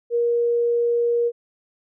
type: tone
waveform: sine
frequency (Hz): 473.2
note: A#4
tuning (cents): +26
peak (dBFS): -17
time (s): 0.1-1.32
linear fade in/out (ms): 50
effects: none